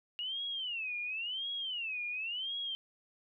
sine tone with vibrato, 2833 Hz, F7, 24 cents sharp, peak -35 dBFS, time 0.19-2.75 s, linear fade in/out 0 ms, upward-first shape sine, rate 0.94 Hz, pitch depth 270 cents each way, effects none

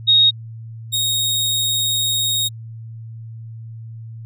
sine / sawtooth tone pair in turn, 3747 / 3747 Hz, A#7 / A#7, +8 / +8 cents, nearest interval unison, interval 0 cents, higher neither, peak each -9 / -14 dBFS, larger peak first, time 0.07-0.31 / 0.92-2.49 s, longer second, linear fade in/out 20 ms, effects added 113 Hz sine -31 dBFS peak until 4.25 s

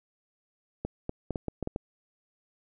clicks, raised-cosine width 2 ms, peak -18 dBFS, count 8, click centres 0.85 / 1.094 / 1.307 / 1.358 / 1.483 / 1.627 / 1.674 / 1.761 s, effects none

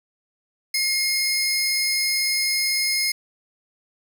sawtooth tone pair together, 2146 / 5104 Hz, C7 / D#8, +43 / +43 cents, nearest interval octave + minor third, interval 1500 cents, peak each -20 dBFS, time 0.74-3.12 s, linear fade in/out 5 ms, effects none

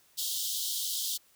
pink high-pass noise, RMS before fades -33 dBFS, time 0.17-1.18 s, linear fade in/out 20 ms, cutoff 3100 Hz, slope 96 dB/octave, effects white hiss -64 dBFS RMS until 1.35 s

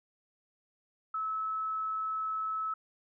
sine tone, 1299 Hz, E6, 26 cents flat, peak -31 dBFS, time 1.14-2.74 s, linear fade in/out 5 ms, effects none

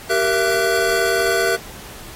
square tone cluster, 388.6 / 467.4 / 671 / 1494 Hz, G4 / A#4 / E5 / F#6, -15 / +5 / +31 / +16 cents, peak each -22 dBFS, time 0.09-1.57 s, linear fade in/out 20 ms, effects pink hiss -38 dBFS RMS until 2.15 s + AAC 48 kbps

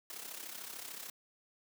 white noise with amplitude modulation, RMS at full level -43 dBFS, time 0.1-1.1 s, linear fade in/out 2 ms, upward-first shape sine, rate 33.5 Hz, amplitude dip 65%, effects high-pass 200 Hz 12 dB/octave

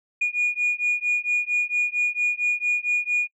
sine beating tone pair, 2443 / 2447.4 Hz, D#7 / D#7, -32 / -29 cents, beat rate 4.4 Hz, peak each -22 dBFS, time 0.21-3.28 s, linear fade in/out 10 ms, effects noise-tail reverb RT60 0.1 s tail -25 dB re dry + tanh soft clip ceiling -16 dBFS

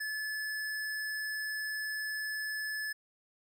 square tone, 1726 Hz, A6, 34 cents flat, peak -35 dBFS, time 0-2.93 s, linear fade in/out 10 ms, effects none

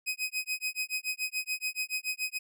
sawtooth tone with tremolo, 2517 Hz, D#7, 19 cents sharp, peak -25 dBFS, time 0.06-2.39 s, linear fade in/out 20 ms, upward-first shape sine, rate 7 Hz, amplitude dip 100%, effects none

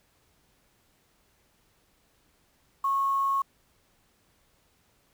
sine tone with quantisation, 1096 Hz, C#6, 20 cents flat, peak -23 dBFS, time 2.84-3.42 s, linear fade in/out 5 ms, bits 8, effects pink hiss -67 dBFS RMS until 5.13 s

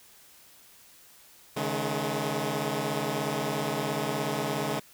10% pulse chord, C# suspended second, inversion none, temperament equal with one note detuned, 138.59 / 155.56 / 212.8 Hz, C#3 / D#3 / G#3, 0 / 0 / +42 cents, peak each -24 / -25 / -24 dBFS, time 1.56-4.8 s, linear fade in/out 10 ms, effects white hiss -55 dBFS RMS until 4.93 s

